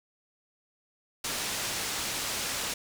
white low-pass noise, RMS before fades -33 dBFS, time 1.24-2.74 s, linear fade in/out 5 ms, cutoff 7900 Hz, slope 12 dB/octave, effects none

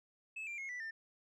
sine tone with pitch steps, 2602 / 2372 / 2163 / 1971.9 / 1797.9 Hz, E7 / D7 / C#7 / B6 / A6, -23 / +17 / -43 / -3 / +37 cents, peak -38 dBFS, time 0.36-0.91 s, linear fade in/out 10 ms, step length 110 ms, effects tanh soft clip ceiling -40 dBFS

